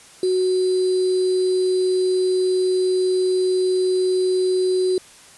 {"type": "tone with sample-and-hold", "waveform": "sine", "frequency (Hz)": 370, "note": "F#4", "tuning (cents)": 0, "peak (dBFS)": -16, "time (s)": [0.23, 4.98], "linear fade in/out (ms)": 2, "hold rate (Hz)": 4410, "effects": ["white hiss -46 dBFS RMS until 5.37 s", "resampled to 24000 Hz"]}